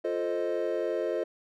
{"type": "chord", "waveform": "triangle", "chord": "F dominant seventh", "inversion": "none", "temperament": "equal", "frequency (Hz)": [349.2, 440, 523.3, 622.3], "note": ["F4", "A4", "C5", "Eb5"], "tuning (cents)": [0, 0, 0, 0], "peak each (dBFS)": -31, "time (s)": [0.04, 1.24], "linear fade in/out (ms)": 10, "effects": []}